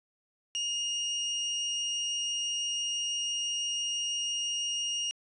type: tone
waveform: 30% pulse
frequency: 2849 Hz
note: F7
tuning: 34 cents sharp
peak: -27 dBFS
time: 0.55-5.11 s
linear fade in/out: 0 ms
effects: resampled to 22050 Hz